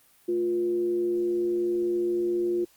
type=tone with frequency modulation; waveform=sine; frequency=352.4 Hz; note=F4; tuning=16 cents sharp; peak=-23 dBFS; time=0.28-2.65 s; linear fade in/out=10 ms; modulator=134 Hz; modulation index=0.29; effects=white hiss -60 dBFS RMS until 2.76 s + Opus 32 kbps